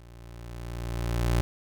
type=tone with level ramp; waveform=25% pulse; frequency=58.6 Hz; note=A#1; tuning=10 cents sharp; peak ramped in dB=-44 to -17 dBFS; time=0-1.41 s; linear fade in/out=0 ms; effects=none